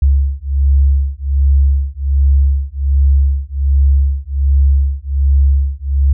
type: beating tone pair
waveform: sine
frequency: 68.4 / 69.7 Hz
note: C#2 / C#2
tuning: -23 / +10 cents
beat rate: 1.3 Hz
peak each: -12 dBFS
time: 0.02-6.13 s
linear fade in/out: 5 ms
effects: none